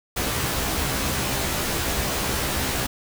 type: noise with comb filter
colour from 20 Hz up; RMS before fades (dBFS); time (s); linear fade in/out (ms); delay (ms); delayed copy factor
pink; -25; 0.16-2.87; 10; 15; +0.95
effects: none